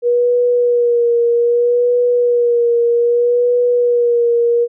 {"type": "tone with vibrato", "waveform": "sine", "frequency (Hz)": 479.5, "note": "A#4", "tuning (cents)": 49, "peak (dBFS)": -10, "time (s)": [0.02, 4.68], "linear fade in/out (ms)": 50, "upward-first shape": "sine", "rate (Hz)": 0.63, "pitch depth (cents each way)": 30, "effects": []}